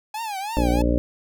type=tone with vibrato; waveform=45% pulse; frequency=836 Hz; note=G#5; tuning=11 cents sharp; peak=-27 dBFS; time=0.14-0.82 s; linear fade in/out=5 ms; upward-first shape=triangle; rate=3.1 Hz; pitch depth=190 cents each way
type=harmonic tone; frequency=59.2 Hz; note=A#1; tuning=27 cents sharp; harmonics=1 / 2 / 3 / 4 / 5 / 6 / 7 / 8 / 9 / 10; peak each=-21 / -29 / -32 / -27 / -23 / -35 / -33 / -37 / -27 / -30 dBFS; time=0.57-0.98 s; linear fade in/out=0 ms
effects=none